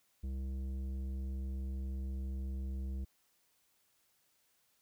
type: tone with tanh clipping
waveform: sine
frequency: 66.1 Hz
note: C2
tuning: 18 cents sharp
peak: -38 dBFS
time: 0.23-3.05 s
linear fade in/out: 10 ms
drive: 11 dB
effects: white hiss -74 dBFS RMS until 4.81 s